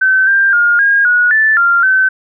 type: tone with pitch steps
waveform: sine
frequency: 1533 / 1587 / 1420 / 1626 / 1457 / 1756 / 1390 / 1531 Hz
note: G6 / G6 / F6 / G#6 / F#6 / A6 / F6 / G6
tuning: -39 / +21 / +28 / -37 / -27 / -4 / -9 / -41 cents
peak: -7 dBFS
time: 0.01-2.09 s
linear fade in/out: 10 ms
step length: 260 ms
effects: none